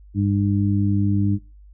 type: harmonic tone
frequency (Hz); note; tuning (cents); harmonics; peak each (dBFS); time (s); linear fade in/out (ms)
100.5; G2; +44; 1 / 2 / 3; -19 / -22 / -24; 0.14-1.39; 50
effects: noise-tail reverb RT60 0.3 s tail -23 dB re dry + added 50 Hz sine -43 dBFS peak until 1.73 s